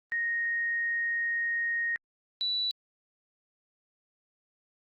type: tone pair in turn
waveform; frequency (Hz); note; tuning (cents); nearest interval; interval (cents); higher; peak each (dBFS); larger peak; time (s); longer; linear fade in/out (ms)
sine; 1864.7 / 3951; A#6 / B7; 0 / 0; octave + minor second; 1300; second; -27; neither; 0.12-1.96 / 2.41-2.71; first; 0
effects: Opus 32 kbps